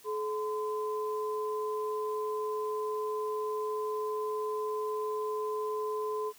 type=tone pair together; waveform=sine; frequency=428.1 / 1023 Hz; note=A4 / C6; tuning=-47 / -39 cents; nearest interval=octave + minor third; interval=1508 cents; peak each=-32 / -36 dBFS; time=0.04-6.33 s; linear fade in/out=50 ms; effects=white hiss -57 dBFS RMS until 6.38 s